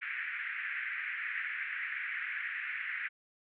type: band-pass noise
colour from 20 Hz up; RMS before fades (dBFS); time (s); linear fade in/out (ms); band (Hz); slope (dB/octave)
pink; -38; 0.01-3.09; 20; 1600 to 2300; 48
effects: none